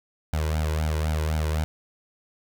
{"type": "tone with flanger", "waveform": "sawtooth", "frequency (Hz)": 77.78, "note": "D#2", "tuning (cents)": 0, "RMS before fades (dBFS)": -25, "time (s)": [0.33, 1.64], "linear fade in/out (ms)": 0, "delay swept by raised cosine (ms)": [1.3, 2.07], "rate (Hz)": 3.9, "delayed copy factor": 0.85, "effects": []}